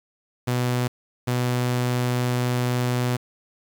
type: tone pair in turn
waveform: sawtooth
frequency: 123.7 / 123.7 Hz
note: B2 / B2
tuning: +3 / +3 cents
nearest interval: unison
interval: 0 cents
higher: neither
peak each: -17 dBFS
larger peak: neither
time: 0.47-0.88 / 1.27-3.17 s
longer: second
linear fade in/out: 10 ms
effects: 8-bit